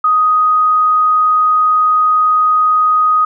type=tone; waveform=sine; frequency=1249 Hz; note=D#6; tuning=6 cents sharp; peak=-8 dBFS; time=0.04-3.25 s; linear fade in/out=5 ms; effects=none